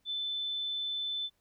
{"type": "tone", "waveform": "sine", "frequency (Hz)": 3520, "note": "A7", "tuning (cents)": 0, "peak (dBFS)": -32, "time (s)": [0.05, 1.3], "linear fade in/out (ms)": 50, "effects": ["pink hiss -75 dBFS RMS until 1.4 s"]}